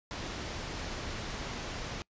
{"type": "low-pass noise", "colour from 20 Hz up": "pink", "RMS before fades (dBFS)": -39, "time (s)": [0.11, 2.02], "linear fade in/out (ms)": 0, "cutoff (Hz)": 6700, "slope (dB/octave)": 24, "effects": ["noise-tail reverb RT60 0.1 s tail -25 dB re dry", "resampled to 16000 Hz"]}